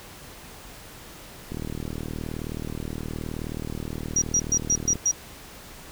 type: click train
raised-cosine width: 3 ms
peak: -19 dBFS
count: 135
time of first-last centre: 1.52-4.956 s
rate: 39 Hz
type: tone bursts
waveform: sine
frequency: 5750 Hz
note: F8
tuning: 50 cents sharp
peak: -18 dBFS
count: 6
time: 4.16-5.114 s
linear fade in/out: 5 ms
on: 59 ms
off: 120 ms
effects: pink hiss -44 dBFS RMS until 5.91 s